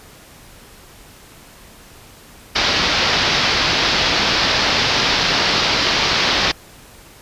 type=low-pass noise; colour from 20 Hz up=white; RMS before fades=-17 dBFS; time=2.55-6.52 s; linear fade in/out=10 ms; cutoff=5200 Hz; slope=48 dB/octave; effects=pink hiss -43 dBFS RMS until 7.21 s + resampled to 32000 Hz